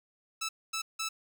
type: tone bursts at uneven times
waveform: 10% pulse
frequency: 1313 Hz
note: E6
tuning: 7 cents flat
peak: -24 dBFS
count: 3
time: 0.41-0.49 / 0.73-0.82 / 0.99-1.09 s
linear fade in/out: 10 ms
effects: none